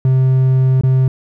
triangle tone with dropouts, 130.7 Hz, C3, 1 cent flat, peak -7 dBFS, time 0.05-1.08 s, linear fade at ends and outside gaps 2 ms, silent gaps 0.811-0.835 s, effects none

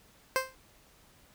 15% pulse tone with exponential decay, 523 Hz, C5, 1 cent flat, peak -16 dBFS, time 0.36-0.55 s, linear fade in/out 0 ms, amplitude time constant 41 ms, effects pink hiss -61 dBFS RMS until 1.34 s

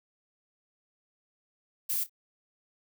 violet noise with echo, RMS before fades -30 dBFS, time 1.89-2.04 s, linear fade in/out 10 ms, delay 28 ms, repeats 2, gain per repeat -15 dB, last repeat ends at 2.096 s, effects none

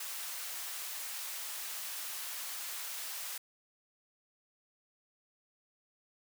white high-pass noise, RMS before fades -41 dBFS, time 0-3.38 s, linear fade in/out 5 ms, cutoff 810 Hz, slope 12 dB/octave, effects none

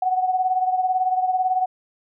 sine beating tone pair, 740 / 758 Hz, F#5 / F#5, 0 / +42 cents, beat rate 18 Hz, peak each -19 / -25 dBFS, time 0.02-1.66 s, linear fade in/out 5 ms, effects none

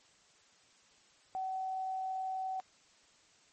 sine tone, 757 Hz, F#5, 39 cents sharp, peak -34 dBFS, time 1.35-2.6 s, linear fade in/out 0 ms, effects white hiss -65 dBFS RMS until 3.52 s + MP3 32 kbps

